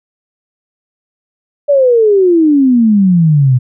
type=exponential sweep; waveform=sine; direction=down; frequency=587.3 to 122.3 Hz; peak=-5 dBFS; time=1.68-3.59 s; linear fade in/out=20 ms; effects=none